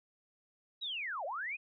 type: linear two-way sweep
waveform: sine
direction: down then up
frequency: 3951 to 523.3 to 2576 Hz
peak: -36 dBFS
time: 0.81-1.57 s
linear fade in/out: 20 ms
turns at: 1.25 s
effects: none